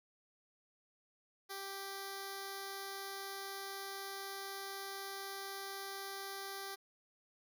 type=tone with notch filter; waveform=5% pulse; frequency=392 Hz; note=G4; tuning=in tune; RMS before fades=-45 dBFS; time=1.49-6.76 s; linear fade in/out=20 ms; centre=2700 Hz; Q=1.3; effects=none